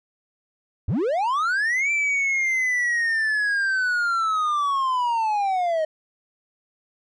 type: linear two-way sweep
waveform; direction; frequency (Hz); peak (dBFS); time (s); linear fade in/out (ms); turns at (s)
triangle; up then down; 65.41 to 2349 to 616; -18; 0.88-5.85; 5; 1.91
effects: resampled to 22050 Hz